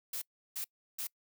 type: noise bursts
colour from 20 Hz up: blue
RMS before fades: -38 dBFS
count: 3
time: 0.13-1.071 s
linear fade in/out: 5 ms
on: 87 ms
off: 340 ms
effects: noise-tail reverb RT60 0.1 s tail -25 dB re dry